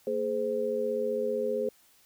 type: tone cluster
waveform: sine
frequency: 229.7 / 421.6 / 517 Hz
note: A#3 / G#4 / C5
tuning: -25 / +26 / -21 cents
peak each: -37 / -30 / -30 dBFS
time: 0.07-1.69 s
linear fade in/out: 2 ms
effects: white hiss -62 dBFS RMS until 2.05 s